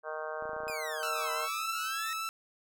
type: harmonic tone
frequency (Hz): 155.56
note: D#3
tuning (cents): 0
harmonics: 3 / 4 / 5 / 6 / 7 / 8 / 9 / 10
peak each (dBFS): -42 / -39 / -45 / -47 / -44 / -46 / -48 / -44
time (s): 0.03-1.49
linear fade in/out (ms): 50
type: clicks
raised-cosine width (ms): 1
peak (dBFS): -33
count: 9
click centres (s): 0.424 / 0.455 / 0.494 / 0.533 / 0.565 / 0.604 / 0.635 / 0.669 / 0.699
type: exponential two-way sweep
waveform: sawtooth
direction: down then up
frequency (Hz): 2529 to 987.8 to 1874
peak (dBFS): -35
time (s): 0.68-2.13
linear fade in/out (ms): 0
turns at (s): 1.32
type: tone with vibrato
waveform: sawtooth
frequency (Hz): 1318.5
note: E6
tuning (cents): 0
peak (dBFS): -30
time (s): 1.03-2.29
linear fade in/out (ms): 0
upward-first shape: sine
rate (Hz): 3.4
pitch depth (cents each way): 15
effects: none